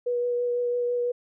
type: tone with vibrato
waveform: sine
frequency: 485.6 Hz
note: B4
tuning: 29 cents flat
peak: -23 dBFS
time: 0.06-1.12 s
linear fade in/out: 10 ms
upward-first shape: triangle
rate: 6 Hz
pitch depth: 14 cents each way
effects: none